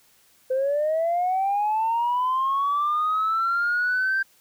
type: linear sweep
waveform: sine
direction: up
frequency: 510 to 1578 Hz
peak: -19 dBFS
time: 0.5-4.23 s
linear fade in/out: 10 ms
effects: tanh soft clip ceiling -17 dBFS + white hiss -59 dBFS RMS until 4.4 s